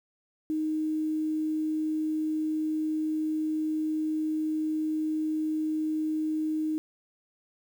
sine tone with quantisation, 311.1 Hz, D#4, in tune, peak -26 dBFS, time 0.5-6.78 s, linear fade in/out 0 ms, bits 9, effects none

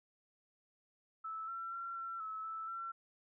sine tone with pitch steps, 1311 / 1351 / 1365 / 1352 / 1298 / 1316 / 1351 Hz, E6 / E6 / F6 / E6 / E6 / E6 / E6, -10 / +42 / -40 / +43 / -27 / -3 / +42 cents, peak -40 dBFS, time 1.24-2.92 s, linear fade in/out 10 ms, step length 240 ms, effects none

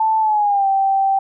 sine tone with pitch glide, 880 to 779.5 Hz, A5 to G5, 0 to -10 cents, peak -13 dBFS, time 0-1.19 s, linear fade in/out 5 ms, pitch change -210 cents, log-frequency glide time 0.2-0.67 s, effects none

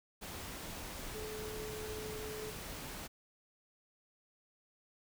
sine tone in noise, 430.3 Hz, A4, 39 cents flat, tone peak -43 dBFS, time 1.13-2.52 s, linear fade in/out 20 ms, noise pink, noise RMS -45 dBFS, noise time 0.21-3.08 s, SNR -1 dB, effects none

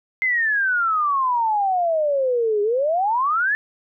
sine exponential two-way sweep, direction down then up, 2093 to 404.9 to 1782 Hz, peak -17 dBFS, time 0.22-3.55 s, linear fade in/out 0 ms, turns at 2.62 s, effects none

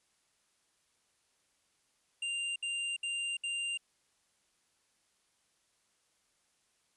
square tone bursts, 2789 Hz, F7, 3 cents flat, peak -34 dBFS, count 4, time 2.22-3.775 s, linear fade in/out 5 ms, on 340 ms, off 65 ms, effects white hiss -74 dBFS RMS until 6.96 s + resampled to 24000 Hz

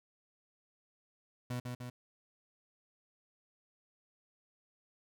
30% pulse tone with echo, 123.47 Hz, B2, in tune, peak -33 dBFS, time 1.5-1.6 s, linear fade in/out 5 ms, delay 150 ms, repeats 2, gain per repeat -3 dB, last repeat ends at 1.9 s, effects none

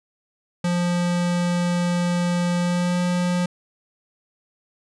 square tone with pitch glide, 175.5 to 177.74 Hz, F3 to F3, +9 to +31 cents, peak -20 dBFS, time 0.64-3.46 s, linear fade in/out 5 ms, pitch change +22 cents, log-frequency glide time 2.59-3 s, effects resampled to 22050 Hz

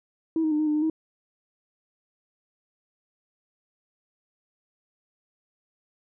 sine tone with pitch steps, 323.5 / 312.8 / 301.4 / 308.7 / 300.7 / 303.7 / 317.7 Hz, E4 / D#4 / D4 / D#4 / D4 / D#4 / D#4, -32 / +9 / +45 / -14 / +41 / -42 / +36 cents, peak -20 dBFS, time 0.36-0.899 s, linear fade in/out 2 ms, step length 77 ms, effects tanh soft clip ceiling -17 dBFS

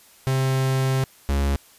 45% pulse tone pair in turn, 132.4 / 69.77 Hz, C3 / C#2, +21 / +12 cents, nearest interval major seventh, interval 1109 cents, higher first, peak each -19 dBFS, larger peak neither, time 0.27-1.04 / 1.29-1.56 s, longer first, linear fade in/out 0 ms, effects white hiss -52 dBFS RMS until 1.78 s + resampled to 32000 Hz

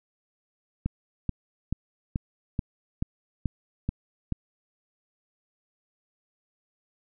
click train, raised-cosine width 5 ms, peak -14 dBFS, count 9, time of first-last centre 0.86-4.323 s, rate 2.31 Hz, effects none

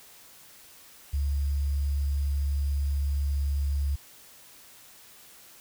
sine tone with sample-and-hold, 70.7 Hz, C#2, 35 cents sharp, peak -24 dBFS, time 1.13-3.96 s, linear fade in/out 10 ms, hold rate 4900 Hz, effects white hiss -52 dBFS RMS until 5.6 s

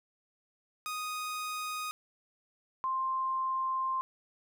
sawtooth / sine tone pair in turn, 1244.5 / 1050.6 Hz, D#6 / C6, 0 / +7 cents, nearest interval minor third, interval 293 cents, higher first, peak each -31 / -29 dBFS, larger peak second, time 0.86-1.91 / 2.84-4.01 s, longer second, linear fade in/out 0 ms, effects none

